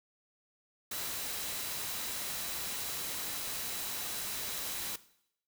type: tone in noise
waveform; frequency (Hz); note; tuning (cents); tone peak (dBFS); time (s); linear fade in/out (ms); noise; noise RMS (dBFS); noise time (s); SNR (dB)
sine; 3951; B7; 0; -48; 0.91-4.96; 5; white; -38; 0.91-4.96; -13
effects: noise-tail reverb RT60 0.7 s tail -17 dB re dry